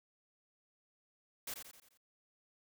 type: noise with echo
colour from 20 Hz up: white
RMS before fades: -42 dBFS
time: 1.47-1.54 s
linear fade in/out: 5 ms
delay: 87 ms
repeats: 5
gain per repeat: -6 dB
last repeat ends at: 1.975 s
effects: none